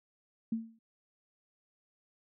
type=tone with exponential decay; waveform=sine; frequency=225.9 Hz; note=A3; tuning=46 cents sharp; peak=-27 dBFS; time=0.52-0.79 s; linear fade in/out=5 ms; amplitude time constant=58 ms; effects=none